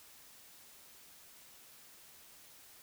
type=silence; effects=white hiss -58 dBFS RMS until 2.82 s